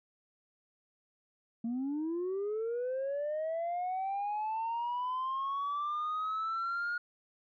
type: linear sweep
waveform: sine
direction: up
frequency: 225.1 to 1436 Hz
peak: -30 dBFS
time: 1.64-6.98 s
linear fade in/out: 5 ms
effects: tanh soft clip ceiling -30 dBFS